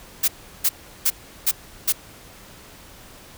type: noise bursts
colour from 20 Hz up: blue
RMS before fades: -18 dBFS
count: 5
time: 0.23-1.925 s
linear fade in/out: 10 ms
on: 51 ms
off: 360 ms
effects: pink hiss -45 dBFS RMS until 3.37 s